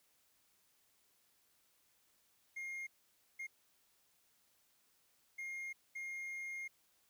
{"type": "tone bursts at uneven times", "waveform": "triangle", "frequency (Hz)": 2131, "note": "C7", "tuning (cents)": 31, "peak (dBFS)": -40, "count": 4, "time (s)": [[2.56, 2.87], [3.39, 3.47], [5.38, 5.73], [5.95, 6.68]], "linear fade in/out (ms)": 10, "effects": ["white hiss -74 dBFS RMS until 7.09 s"]}